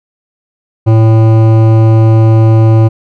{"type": "tone with hard clipping", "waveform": "sine", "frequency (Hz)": 111.4, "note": "A2", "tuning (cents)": 22, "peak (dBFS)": -5, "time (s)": [0.86, 2.89], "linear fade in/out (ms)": 20, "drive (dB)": 14, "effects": []}